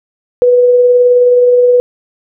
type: tone with tremolo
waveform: sine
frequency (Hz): 492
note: B4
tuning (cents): -7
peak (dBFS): -3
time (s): 0.42-1.8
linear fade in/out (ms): 0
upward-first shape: sine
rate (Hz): 19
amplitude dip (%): 25
effects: none